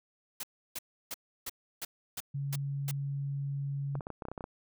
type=noise bursts; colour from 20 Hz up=white; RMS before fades=-38 dBFS; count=8; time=0.4-2.912 s; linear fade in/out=5 ms; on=34 ms; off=320 ms
type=tone; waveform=sine; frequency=140 Hz; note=C#3; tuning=18 cents sharp; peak=-32 dBFS; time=2.34-4 s; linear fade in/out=10 ms
type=clicks; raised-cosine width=1 ms; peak=-25 dBFS; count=11; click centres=3.954 / 4.008 / 4.069 / 4.103 / 4.222 / 4.253 / 4.285 / 4.316 / 4.378 / 4.408 / 4.441 s
effects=none